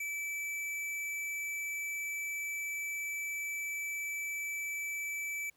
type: tone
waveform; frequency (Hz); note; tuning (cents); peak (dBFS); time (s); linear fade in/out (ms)
square; 2311; D7; -28; -36; 0-5.5; 5
effects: pink hiss -71 dBFS RMS until 5.56 s + high-pass 80 Hz 12 dB/octave